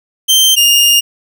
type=tone pair in turn; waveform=sawtooth; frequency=3131 / 2828 Hz; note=G7 / F7; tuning=-3 / +21 cents; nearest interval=major second; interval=176 cents; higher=first; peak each=-3 dBFS; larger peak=neither; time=0.28-0.56 / 0.56-1.01 s; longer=second; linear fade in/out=20 ms; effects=none